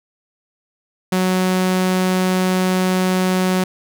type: tone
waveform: sawtooth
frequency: 185 Hz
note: F#3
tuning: in tune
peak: -11 dBFS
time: 1.12-3.64 s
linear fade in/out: 5 ms
effects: none